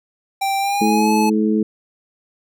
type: tone with pitch glide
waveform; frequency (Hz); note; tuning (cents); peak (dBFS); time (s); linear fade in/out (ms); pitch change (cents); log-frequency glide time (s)
square; 784 to 859.9; G5 to A5; 0 to -40; -18; 0.41-1.3; 10; +160; 0.58-1.12
type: harmonic tone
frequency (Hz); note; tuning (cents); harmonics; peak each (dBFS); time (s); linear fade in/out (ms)
107.8; A2; -35; 2 / 3 / 4; -16 / -20 / -22; 0.81-1.63; 5
effects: none